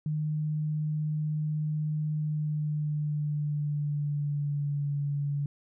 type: tone with pitch glide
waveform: sine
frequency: 152.7 to 143.3 Hz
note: D#3 to D3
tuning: -32 to -42 cents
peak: -27 dBFS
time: 0.06-5.46 s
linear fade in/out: 2 ms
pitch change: -110 cents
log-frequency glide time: 2.13-4.93 s
effects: none